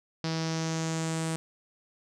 sawtooth tone with low-pass filter sweep, 161.8 Hz, E3, 32 cents flat, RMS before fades -31 dBFS, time 0.24-1.36 s, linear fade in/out 0 ms, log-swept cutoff 5000 to 8700 Hz, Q 3.7, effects none

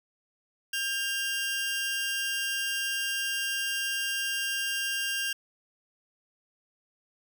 sawtooth tone pair together, 1600 / 2797 Hz, G6 / F7, +35 / +2 cents, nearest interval minor seventh, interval 967 cents, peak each -28 dBFS, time 0.73-5.33 s, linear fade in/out 5 ms, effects none

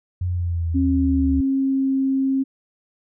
sine exponential sweep, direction down, 91 to 72.5 Hz, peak -20 dBFS, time 0.21-1.41 s, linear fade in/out 5 ms
sine tone with pitch glide, 270 to 268 Hz, C#4 to C4, -45 to +42 cents, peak -17 dBFS, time 0.74-2.44 s, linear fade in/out 20 ms, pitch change -13 cents, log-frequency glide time 1.42-1.94 s
effects none

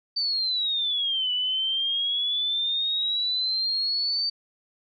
sine exponential two-way sweep, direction down then up, 4611 to 2960 to 4611 Hz, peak -23 dBFS, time 0.16-4.3 s, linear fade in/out 10 ms, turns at 1.32 s, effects none

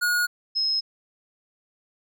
square / sine tone pair in turn, 1445 / 5149 Hz, F#6 / E8, -41 / -42 cents, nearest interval octave + minor seventh, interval 2199 cents, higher second, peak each -21 dBFS, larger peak neither, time 0.01-0.27 / 0.55-0.81 s, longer neither, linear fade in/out 20 ms, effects none

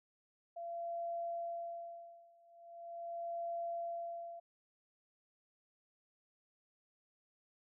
sine tone with tremolo, 682 Hz, F5, 41 cents flat, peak -37 dBFS, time 0.56-4.4 s, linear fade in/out 10 ms, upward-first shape sine, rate 0.41 Hz, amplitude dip 95%, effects none

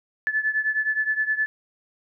sine beating tone pair, 1732 / 1741.6 Hz, A6 / A6, -28 / -18 cents, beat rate 9.6 Hz, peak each -23 / -26 dBFS, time 0.27-1.46 s, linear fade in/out 0 ms, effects none

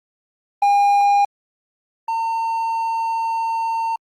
triangle tone pair in turn, 809 / 908.1 Hz, G#5 / A#5, -46 / -46 cents, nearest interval major second, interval 200 cents, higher second, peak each -10 / -17 dBFS, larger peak first, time 0.62-1.25 / 2.08-3.96 s, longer second, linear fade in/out 5 ms, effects Opus 24 kbps

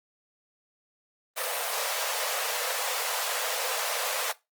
pink high-pass noise, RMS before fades -30 dBFS, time 1.36-4.33 s, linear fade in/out 20 ms, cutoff 460 Hz, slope 96 dB/octave, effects noise-tail reverb RT60 0.2 s tail -18 dB re dry + Opus 32 kbps

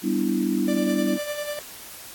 sine chord, E minor seventh, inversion first, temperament equal, 196 / 246.9 / 293.7 / 329.6 Hz, G3 / B3 / D4 / E4, 0 / 0 / 0 / 0 cents, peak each -26 dBFS, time 0.02-1.19 s, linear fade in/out 50 ms
45% pulse tone with tremolo, 590 Hz, D5, 8 cents sharp, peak -26 dBFS, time 0.68-1.59 s, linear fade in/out 0 ms, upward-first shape sine, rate 10 Hz, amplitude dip 55%
effects white hiss -41 dBFS RMS until 2.14 s + AAC 64 kbps

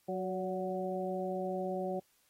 harmonic tone with a mistuned harmonic, 185 Hz, F#3, in tune, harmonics 1 / 2 / 3 / 4, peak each -39 / -38 / -38 / -40 dBFS, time 0.08-2 s, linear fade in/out 10 ms, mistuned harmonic 3, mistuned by +35 cents, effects white hiss -71 dBFS RMS until 2.29 s + AAC 48 kbps

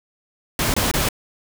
pink noise bursts, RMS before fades -20 dBFS, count 3, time 0.59-1.088 s, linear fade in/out 2 ms, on 150 ms, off 24 ms, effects none

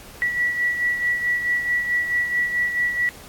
sine beating tone pair, 1944 / 1948.6 Hz, B6 / B6, -28 / -24 cents, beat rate 4.6 Hz, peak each -20 / -28 dBFS, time 0.22-3.09 s, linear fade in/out 0 ms, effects pink hiss -43 dBFS RMS until 3.28 s + AAC 64 kbps

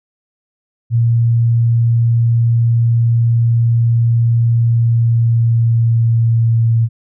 sine tone with pitch glide, 116.7 to 114.7 Hz, A#2 to A#2, +2 to -28 cents, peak -9 dBFS, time 0.9-6.89 s, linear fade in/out 50 ms, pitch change -30 cents, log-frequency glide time 4.59-6.66 s, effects none

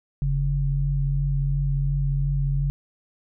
sine tone pair together, 45.73 / 140 Hz, F#1 / C#3, -20 / +18 cents, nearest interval octave + perfect fifth, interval 1938 cents, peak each -24 / -22 dBFS, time 0.22-2.7 s, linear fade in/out 0 ms, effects none

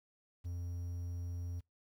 triangle tone with quantisation, 87.31 Hz, F2, in tune, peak -36 dBFS, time 0.44-1.61 s, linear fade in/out 20 ms, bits 11, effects noise-tail reverb RT60 0.2 s tail -26 dB re dry

